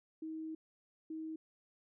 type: tone bursts at uneven times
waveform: sine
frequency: 317.6 Hz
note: D#4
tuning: 36 cents sharp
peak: -40 dBFS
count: 2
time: 0.22-0.55 / 1.1-1.36 s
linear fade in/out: 5 ms
effects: none